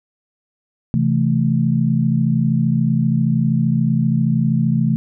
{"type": "chord", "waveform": "sine", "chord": "A minor", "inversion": "first", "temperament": "just", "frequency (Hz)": [132, 165, 220], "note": ["C3", "E3", "A3"], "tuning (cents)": [16, 2, 0], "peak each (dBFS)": -18, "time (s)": [0.94, 4.96], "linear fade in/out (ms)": 0, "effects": []}